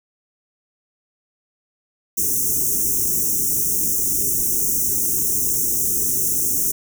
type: band-stop noise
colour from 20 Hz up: white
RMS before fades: -20 dBFS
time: 2.17-6.72 s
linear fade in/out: 10 ms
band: 440 to 5700 Hz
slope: 96 dB/octave
effects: none